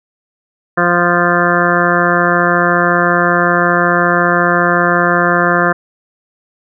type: harmonic tone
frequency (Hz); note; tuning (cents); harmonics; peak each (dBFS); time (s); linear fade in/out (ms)
174.61; F3; 0; 1 / 2 / 3 / 4 / 6 / 7 / 8 / 9 / 10; -18 / -18 / -18 / -18 / -18 / -18 / -18 / -18 / -18; 0.77-5.73; 10
effects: none